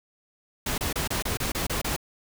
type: noise bursts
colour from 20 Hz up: pink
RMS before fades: -28 dBFS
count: 9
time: 0.66-1.964 s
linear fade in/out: 5 ms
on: 120 ms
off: 28 ms
effects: none